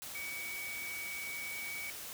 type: tone in noise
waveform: sine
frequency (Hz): 2262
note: C#7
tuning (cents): +34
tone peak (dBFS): -40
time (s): 0.15-1.9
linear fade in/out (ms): 0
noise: white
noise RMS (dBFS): -45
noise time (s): 0.02-2.13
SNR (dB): +2
effects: none